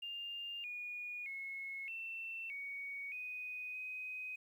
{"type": "tone with pitch steps", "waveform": "triangle", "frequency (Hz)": [2804, 2450, 2180, 2684, 2238, 2493, 2510], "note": ["F7", "D#7", "C#7", "E7", "C#7", "D#7", "D#7"], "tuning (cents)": [6, -27, -29, 31, 16, 3, 15], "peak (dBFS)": -38, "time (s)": [0.02, 4.36], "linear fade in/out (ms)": 10, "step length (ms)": 620, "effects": ["tanh soft clip ceiling -40 dBFS", "12-bit"]}